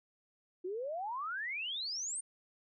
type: exponential sweep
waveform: sine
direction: up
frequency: 348.7 to 9040 Hz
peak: -36 dBFS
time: 0.64-2.21 s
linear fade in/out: 10 ms
effects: none